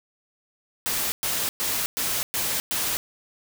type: noise bursts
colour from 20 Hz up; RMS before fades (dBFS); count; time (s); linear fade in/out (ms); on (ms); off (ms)
white; -26; 6; 0.86-2.97; 0; 260; 110
effects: none